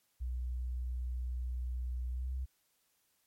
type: tone with pitch glide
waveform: sine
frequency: 61.74 to 64.55 Hz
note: B1 to C2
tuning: 0 to -23 cents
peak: -34 dBFS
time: 0.2-2.46 s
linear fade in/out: 20 ms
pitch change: +77 cents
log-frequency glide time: 2.11-2.33 s
effects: white hiss -75 dBFS RMS until 3.26 s + MP3 64 kbps